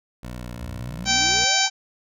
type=tone with vibrato; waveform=15% pulse; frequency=60.4 Hz; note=B1; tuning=38 cents flat; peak=-26 dBFS; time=0.23-1.45 s; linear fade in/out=5 ms; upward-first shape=triangle; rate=2.2 Hz; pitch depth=26 cents each way
type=exponential sweep; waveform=sine; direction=up; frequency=59.2 to 880 Hz; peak=-34 dBFS; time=0.55-1.68 s; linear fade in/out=0 ms
type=harmonic tone; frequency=775 Hz; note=G5; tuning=20 cents flat; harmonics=1 / 2 / 3 / 4 / 5 / 6 / 7 / 8 / 9; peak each=-26 / -26 / -26 / -26 / -26 / -26 / -26 / -26 / -26 dBFS; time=1.05-1.7 s; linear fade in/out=50 ms
effects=none